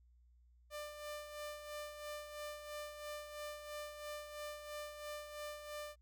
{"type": "tone with tremolo", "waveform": "sawtooth", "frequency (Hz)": 595, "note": "D5", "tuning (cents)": 22, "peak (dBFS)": -39, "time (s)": [0.7, 5.96], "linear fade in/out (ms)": 50, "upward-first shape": "sine", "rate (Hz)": 3, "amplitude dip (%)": 55, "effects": ["added 60 Hz sine -64 dBFS peak until 6.01 s"]}